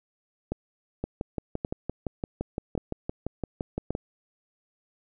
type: two click trains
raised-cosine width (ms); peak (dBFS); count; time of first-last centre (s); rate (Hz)
2; -16 / -15; 18 / 4; 1.04-3.951 / 0.52-3.906; 5.84 / 0.886
effects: none